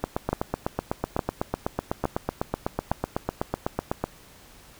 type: two click trains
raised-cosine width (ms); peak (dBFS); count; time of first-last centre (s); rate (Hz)
1; -9 / -10; 4 / 33; 0.33-2.916 / 0.04-4.04; 1.16 / 8
effects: pink hiss -51 dBFS RMS until 4.79 s